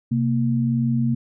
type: tone pair together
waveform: sine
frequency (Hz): 129.9 / 231.5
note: C3 / A#3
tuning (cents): -12 / -12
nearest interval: minor seventh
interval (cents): 1000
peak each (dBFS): -21 / -20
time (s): 0.11-1.15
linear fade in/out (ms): 10
effects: none